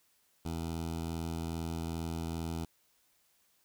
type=tone with notch filter; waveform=15% pulse; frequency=82.41 Hz; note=E2; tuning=in tune; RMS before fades=-37 dBFS; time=0.45-2.65 s; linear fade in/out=5 ms; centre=1800 Hz; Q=1.3; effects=white hiss -71 dBFS RMS until 3.64 s